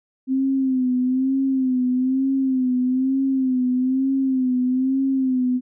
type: tone with vibrato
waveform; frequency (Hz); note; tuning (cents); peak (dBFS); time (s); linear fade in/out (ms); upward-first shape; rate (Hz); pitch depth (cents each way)
sine; 260; C4; -11; -17; 0.27-5.61; 50; sine; 1.1; 62
effects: none